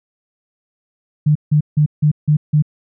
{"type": "tone bursts", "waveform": "sine", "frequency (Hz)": 150.3, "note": "D3", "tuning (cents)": 40, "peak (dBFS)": -9, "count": 6, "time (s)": [1.26, 2.624], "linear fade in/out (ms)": 10, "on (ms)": 94, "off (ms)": 160, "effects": []}